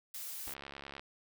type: noise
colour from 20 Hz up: blue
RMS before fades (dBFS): -43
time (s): 0.14-0.54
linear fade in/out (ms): 5
type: noise with exponential decay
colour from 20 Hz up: pink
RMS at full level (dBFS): -45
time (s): 0.47-0.55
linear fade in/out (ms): 2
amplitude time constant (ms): 16
type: click train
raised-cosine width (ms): 0.3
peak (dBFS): -29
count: 37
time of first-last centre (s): 0.48-0.995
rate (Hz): 69.9
effects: none